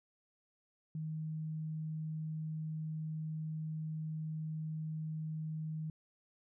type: tone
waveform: sine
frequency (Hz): 156.8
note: D#3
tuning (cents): +14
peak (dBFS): -37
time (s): 0.95-5.9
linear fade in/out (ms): 2
effects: none